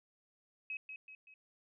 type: tone with echo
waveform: sine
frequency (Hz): 2551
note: D#7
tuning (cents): +43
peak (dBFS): -38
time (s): 0.7-0.77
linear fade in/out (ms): 2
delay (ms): 190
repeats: 3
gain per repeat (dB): -6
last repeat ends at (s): 1.34
effects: none